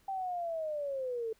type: linear sweep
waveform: sine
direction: down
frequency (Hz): 784 to 436.7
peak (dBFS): -33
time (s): 0.08-1.33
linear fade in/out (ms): 5
effects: pink hiss -68 dBFS RMS until 1.39 s